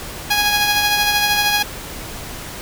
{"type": "tone with tremolo", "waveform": "10% pulse", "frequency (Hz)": 828, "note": "G#5", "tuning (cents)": -5, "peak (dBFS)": -5, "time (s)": [0.3, 1.63], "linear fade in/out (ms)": 10, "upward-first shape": "sine", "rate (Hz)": 13, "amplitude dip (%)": 35, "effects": ["pink hiss -31 dBFS RMS until 2.61 s"]}